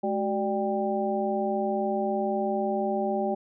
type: tone cluster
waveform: sine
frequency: 213.2 / 377 / 592 / 790 Hz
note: G#3 / F#4 / D5 / G5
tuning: +46 / +32 / +14 / +13 cents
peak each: -30 dBFS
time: 0.03-3.35 s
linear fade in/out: 10 ms
effects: none